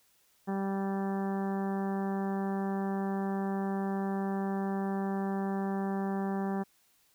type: harmonic tone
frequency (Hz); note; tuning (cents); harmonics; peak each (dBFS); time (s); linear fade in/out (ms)
195.1; G3; -8; 1 / 2 / 3 / 4 / 5 / 6 / 7 / 8 / 9; -31 / -37 / -45 / -39 / -46 / -48 / -53 / -52 / -51; 0.47-6.64; 20
effects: white hiss -68 dBFS RMS until 7.14 s